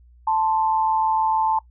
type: tone pair together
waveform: sine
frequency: 880 / 1046.5 Hz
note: A5 / C6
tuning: 0 / 0 cents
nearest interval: minor third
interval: 300 cents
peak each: -18 / -26 dBFS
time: 0.27-1.59 s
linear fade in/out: 5 ms
effects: noise-tail reverb RT60 0.1 s tail -20 dB re dry + added 60 Hz sine -48 dBFS peak until 1.7 s